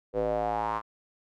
square tone with band-pass filter sweep, 55 Hz, A1, in tune, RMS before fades -29 dBFS, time 0.13-0.82 s, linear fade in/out 50 ms, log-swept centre 480 to 1100 Hz, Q 5.3, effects none

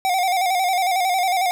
square tone with vibrato, 740 Hz, F#5, in tune, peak -18 dBFS, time 0.05-1.51 s, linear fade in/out 0 ms, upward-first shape square, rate 11 Hz, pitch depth 62 cents each way, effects none

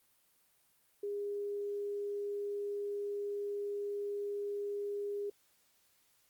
sine tone, 407.4 Hz, G#4, 33 cents flat, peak -35 dBFS, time 1.03-5.3 s, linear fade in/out 5 ms, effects white hiss -71 dBFS RMS until 6.29 s + Opus 32 kbps

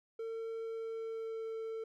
triangle tone with pitch glide, 452.1 to 447.2 Hz, A4 to A4, +47 to +28 cents, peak -36 dBFS, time 0.19-1.84 s, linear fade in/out 5 ms, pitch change -19 cents, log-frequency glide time 0.63-1.55 s, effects none

